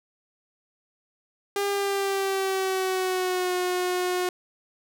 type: tone with pitch glide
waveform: sawtooth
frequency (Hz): 401.7 to 362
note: G4 to F#4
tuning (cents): +42 to -38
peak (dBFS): -20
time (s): 1.56-4.29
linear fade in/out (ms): 2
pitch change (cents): -180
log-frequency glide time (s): 1.69-3.53
effects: none